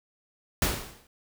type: noise with exponential decay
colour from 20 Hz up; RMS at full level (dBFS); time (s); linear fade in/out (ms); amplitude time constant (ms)
pink; -22; 0.62-1.07; 2; 97
effects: none